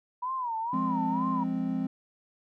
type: tone with vibrato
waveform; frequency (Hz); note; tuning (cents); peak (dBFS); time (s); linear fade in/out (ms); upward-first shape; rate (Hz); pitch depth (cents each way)
sine; 967; B5; -37; -29; 0.22-1.44; 10; sine; 2.1; 150
type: chord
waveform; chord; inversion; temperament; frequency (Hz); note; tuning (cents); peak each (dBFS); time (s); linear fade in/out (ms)
triangle; F minor; none; equal; 174.61 / 207.7 / 261.6; F3 / Ab3 / C4; 0 / 0 / 0; -32 / -31 / -28; 0.73-1.87; 5
effects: none